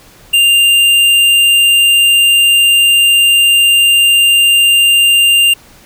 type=tone with tanh clipping; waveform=triangle; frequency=2794 Hz; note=F7; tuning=in tune; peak=-7 dBFS; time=0.33-5.54 s; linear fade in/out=10 ms; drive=18 dB; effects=pink hiss -41 dBFS RMS until 5.85 s